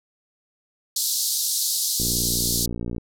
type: band-pass noise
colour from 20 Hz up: pink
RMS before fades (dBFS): -24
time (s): 0.96-2.66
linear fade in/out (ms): 5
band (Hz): 4000 to 15000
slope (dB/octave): 48
type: click train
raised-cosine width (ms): 3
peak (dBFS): -17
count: 59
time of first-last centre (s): 2-2.981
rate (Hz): 59.1
effects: none